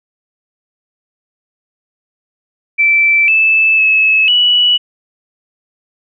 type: tone with pitch steps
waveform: sine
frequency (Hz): 2330 / 2626 / 2591 / 2944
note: D7 / E7 / E7 / F#7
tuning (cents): -14 / -7 / -30 / -9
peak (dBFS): -7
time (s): 2.78-4.78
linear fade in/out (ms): 20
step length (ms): 500
effects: none